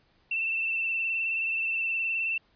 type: tone with vibrato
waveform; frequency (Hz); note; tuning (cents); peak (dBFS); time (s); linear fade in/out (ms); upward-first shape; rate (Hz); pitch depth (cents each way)
sine; 2674; E7; +24; -26; 0.31-2.38; 5; sine; 19; 32
effects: pink hiss -66 dBFS RMS until 2.55 s + resampled to 11025 Hz